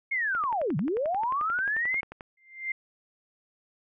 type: linear two-way sweep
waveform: sine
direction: down then up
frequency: 2200 to 130.81 to 2200 Hz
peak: -25 dBFS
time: 0.11-2.01 s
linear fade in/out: 10 ms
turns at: 0.77 s
type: click train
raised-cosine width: 0.5 ms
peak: -25 dBFS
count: 22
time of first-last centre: 0.35-2.208 s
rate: 11.3 Hz
type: tone with exponential growth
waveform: sine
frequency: 2093 Hz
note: C7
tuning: in tune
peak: -25 dBFS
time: 2.37-2.72 s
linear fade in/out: 5 ms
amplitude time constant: 74 ms
effects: none